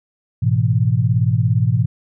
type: chord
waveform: sine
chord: E major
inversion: first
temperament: equal with one note detuned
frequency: 106.13 / 123.47 / 164.81 Hz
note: G#2 / B2 / E3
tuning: +38 / 0 / 0 cents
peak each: -17 / -16 / -21 dBFS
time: 0.42-1.86 s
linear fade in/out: 10 ms
effects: none